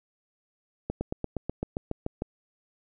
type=slowing click train; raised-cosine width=2 ms; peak=-16 dBFS; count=11; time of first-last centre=0.9-2.221 s; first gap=110 ms; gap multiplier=1.04; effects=none